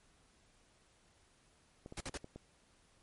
clicks, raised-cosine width 2 ms, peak -34 dBFS, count 5, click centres 1.861 / 1.924 / 2.094 / 2.244 / 2.36 s
pink noise bursts, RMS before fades -42 dBFS, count 3, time 1.97-2.175 s, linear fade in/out 2 ms, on 35 ms, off 50 ms
effects pink hiss -69 dBFS RMS until 3.02 s + MP3 48 kbps

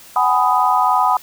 sine chord, G# minor seventh, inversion third, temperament just, 747.5 / 830.6 / 996.7 / 1245.9 Hz, F#5 / G#5 / B5 / D#6, +17 / 0 / +16 / +2 cents, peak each -18 / -19 / -16 / -18 dBFS, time 0.16-1.17 s, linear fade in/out 2 ms, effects white hiss -42 dBFS RMS until 1.22 s

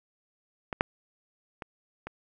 clicks, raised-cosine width 0.5 ms, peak -17 / -7 / -22 / -22 dBFS, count 4, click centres 0.728 / 0.809 / 1.622 / 2.07 s, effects none

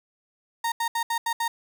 35% pulse tone bursts at uneven times, 926 Hz, A#5, 12 cents flat, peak -22 dBFS, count 6, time 0.64-0.72 / 0.8-0.88 / 0.95-1.03 / 1.1-1.18 / 1.26-1.33 / 1.4-1.48 s, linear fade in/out 5 ms, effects none

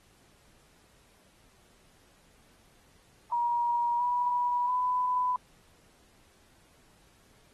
sine tone with pitch steps, 952 / 974.8 / 998.2 Hz, A#5 / B5 / B5, +36 / -23 / +18 cents, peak -25 dBFS, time 3.32-5.36 s, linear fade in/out 2 ms, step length 680 ms, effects pink hiss -63 dBFS RMS until 7.53 s + AAC 32 kbps

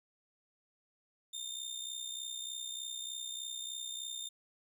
25% pulse tone with amplitude modulation, 3625 Hz, A#7, 49 cents flat, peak -33 dBFS, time 1.33-4.29 s, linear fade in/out 10 ms, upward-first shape sine, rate 63.3 Hz, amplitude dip 65%, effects none

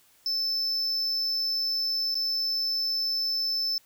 triangle tone with dropouts, 5274 Hz, E8, in tune, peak -24 dBFS, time 0.26-3.78 s, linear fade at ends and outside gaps 1 ms, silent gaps 2.144-2.153 s, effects white hiss -61 dBFS RMS until 3.85 s

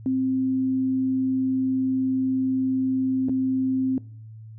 sine tone with dropouts, 261.6 Hz, C4, in tune, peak -20 dBFS, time 0.06-3.98 s, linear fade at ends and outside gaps 1 ms, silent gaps 3.286-3.294 s, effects noise-tail reverb RT60 0.5 s tail -21 dB re dry + added 110 Hz sine -39 dBFS peak until 4.58 s

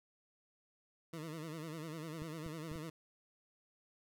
20% pulse tone with vibrato, 158.7 Hz, D#3, 35 cents sharp, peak -38 dBFS, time 1.13-2.9 s, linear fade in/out 5 ms, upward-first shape sine, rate 10 Hz, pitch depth 96 cents each way
clicks, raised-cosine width 5 ms, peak -36 dBFS, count 4, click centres 2.22 / 2.463 / 2.716 / 2.758 s
effects none

